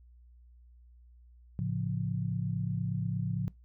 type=chord; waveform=sine; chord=A augmented; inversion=none; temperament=equal; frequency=110 / 138.59 / 174.61 Hz; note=A2 / C#3 / E#3; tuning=0 / 0 / 0 cents; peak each=-34 dBFS; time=1.59-3.48 s; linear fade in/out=0 ms; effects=noise-tail reverb RT60 0.2 s tail -22 dB re dry + added 60 Hz sine -54 dBFS peak until 3.64 s